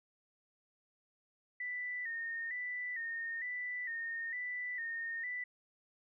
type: tone with vibrato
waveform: sine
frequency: 1908 Hz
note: A#6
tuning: 40 cents sharp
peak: -37 dBFS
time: 1.6-5.44 s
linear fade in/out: 5 ms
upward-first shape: square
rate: 1.1 Hz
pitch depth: 65 cents each way
effects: none